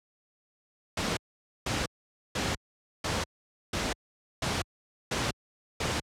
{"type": "noise bursts", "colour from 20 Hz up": "pink", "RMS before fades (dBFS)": -29, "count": 8, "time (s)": [0.97, 6], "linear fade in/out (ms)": 5, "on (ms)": 200, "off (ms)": 490, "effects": ["high-pass 60 Hz 12 dB/octave", "low-pass 7000 Hz 12 dB/octave"]}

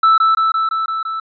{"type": "tone with echo", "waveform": "triangle", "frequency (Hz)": 1318.5, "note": "E6", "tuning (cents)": 0, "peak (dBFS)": -6, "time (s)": [0.03, 0.18], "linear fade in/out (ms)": 5, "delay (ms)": 170, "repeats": 6, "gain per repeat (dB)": -2, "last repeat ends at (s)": 1.2, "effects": ["resampled to 11025 Hz"]}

